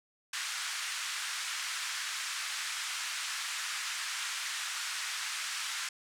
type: band-pass noise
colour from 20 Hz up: pink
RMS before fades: -37 dBFS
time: 0.33-5.89 s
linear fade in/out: 5 ms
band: 1300 to 9100 Hz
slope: 24 dB/octave
effects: none